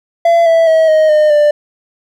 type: tone with pitch steps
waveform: triangle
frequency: 677 / 659.2 / 642 / 625.1 / 608.7 / 592.8 Hz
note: E5 / E5 / E5 / D#5 / D#5 / D5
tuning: +46 / 0 / -46 / +8 / -38 / +16 cents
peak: -4 dBFS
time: 0.25-1.51 s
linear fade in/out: 5 ms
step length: 210 ms
effects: none